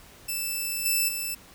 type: tone with level steps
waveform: 5% pulse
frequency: 2643 Hz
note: E7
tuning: 4 cents sharp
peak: -19 / -13 / -20 dBFS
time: 0.28-1.35 s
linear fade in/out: 10 ms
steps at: 0.85 / 1.08 s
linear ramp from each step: 10 ms
effects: pink hiss -51 dBFS RMS until 1.54 s